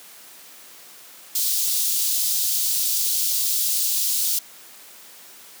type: high-pass noise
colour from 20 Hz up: white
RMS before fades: -22 dBFS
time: 1.35-4.39 s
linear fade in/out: 5 ms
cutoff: 3700 Hz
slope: 24 dB/octave
effects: white hiss -45 dBFS RMS until 5.6 s + high-pass 200 Hz 12 dB/octave